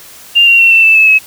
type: tone with pitch steps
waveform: sine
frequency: 2794 / 2756 / 2718 / 2680 / 2643 / 2607 / 2571 Hz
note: F7 / F7 / F7 / E7 / E7 / E7 / E7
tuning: 0 / -24 / -48 / +28 / +4 / -20 / -44 cents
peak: -3 dBFS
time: 0.35-1.19 s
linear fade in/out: 20 ms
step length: 120 ms
effects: white hiss -35 dBFS RMS until 1.26 s